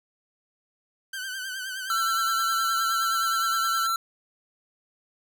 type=tone with vibrato; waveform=sawtooth; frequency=1536 Hz; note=G6; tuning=36 cents flat; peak=-28 dBFS; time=1.13-3.87 s; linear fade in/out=5 ms; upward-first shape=triangle; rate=9.6 Hz; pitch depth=74 cents each way
type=tone; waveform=square; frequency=1346 Hz; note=E6; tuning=36 cents sharp; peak=-24 dBFS; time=1.9-3.96 s; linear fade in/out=2 ms
effects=none